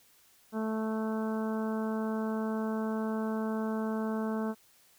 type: harmonic tone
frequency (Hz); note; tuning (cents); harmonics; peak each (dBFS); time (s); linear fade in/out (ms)
219.5; A3; -4; 1 / 2 / 3 / 4 / 5 / 6 / 7; -31 / -37 / -41 / -43 / -45 / -47 / -48; 0.52-4.55; 50
effects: white hiss -63 dBFS RMS until 4.98 s